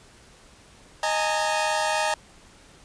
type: chord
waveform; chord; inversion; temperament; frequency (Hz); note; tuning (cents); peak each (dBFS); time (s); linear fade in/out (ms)
sawtooth; D# suspended fourth; none; equal with one note detuned; 622.3 / 830.6 / 913.7; D#5 / G#5 / A#5; 0 / 0 / -35; -23; 1.03-2.14; 2
effects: pink hiss -52 dBFS RMS until 2.84 s + resampled to 22050 Hz